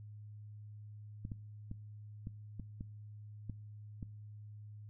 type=clicks; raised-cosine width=5 ms; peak=-30 dBFS; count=8; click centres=1.251 / 1.318 / 1.714 / 2.271 / 2.597 / 2.809 / 3.497 / 4.028 s; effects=noise-tail reverb RT60 0.7 s tail -21 dB re dry + added 105 Hz sine -48 dBFS peak until 4.89 s